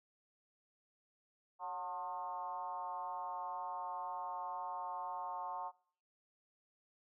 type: tone with frequency modulation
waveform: sine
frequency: 899 Hz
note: A5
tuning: 37 cents sharp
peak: -39 dBFS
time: 1.59-5.72 s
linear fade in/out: 50 ms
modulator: 171 Hz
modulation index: 1.2
effects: noise-tail reverb RT60 0.5 s tail -21 dB re dry